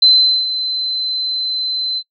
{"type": "tone with ADSR envelope", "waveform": "sine", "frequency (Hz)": 4061, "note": "B7", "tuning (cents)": 48, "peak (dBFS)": -5, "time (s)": [0.02, 2.03], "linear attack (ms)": 6, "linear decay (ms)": 430, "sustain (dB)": -12, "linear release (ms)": 57, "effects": ["noise-tail reverb RT60 0.1 s tail -26 dB re dry"]}